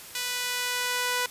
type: tone with high-pass filter sweep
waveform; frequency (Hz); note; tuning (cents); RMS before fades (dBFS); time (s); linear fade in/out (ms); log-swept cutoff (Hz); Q
sawtooth; 493.9; B4; 0; -29; 0.15-1.26; 2; 2600 to 1000; 0.71
effects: white hiss -44 dBFS RMS until 1.3 s + resampled to 32000 Hz